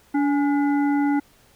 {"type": "harmonic tone with a mistuned harmonic", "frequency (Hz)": 287.6, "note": "D4", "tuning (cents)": -36, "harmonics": [1, 3, 5, 7], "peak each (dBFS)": [-18, -27, -34, -37], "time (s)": [0.14, 1.2], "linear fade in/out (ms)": 10, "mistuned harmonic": 3, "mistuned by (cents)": -63, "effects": ["pink hiss -56 dBFS RMS until 1.55 s"]}